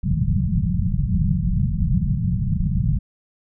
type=low-pass noise; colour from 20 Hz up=white; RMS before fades=-20 dBFS; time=0.03-2.99 s; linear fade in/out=10 ms; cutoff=200 Hz; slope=96 dB/octave; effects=none